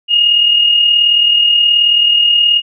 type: tone with amplitude modulation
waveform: sine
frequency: 2854 Hz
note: F7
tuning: 37 cents sharp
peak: -5 dBFS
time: 0.08-2.62 s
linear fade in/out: 50 ms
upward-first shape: sine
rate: 38.7 Hz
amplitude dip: 45%
effects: none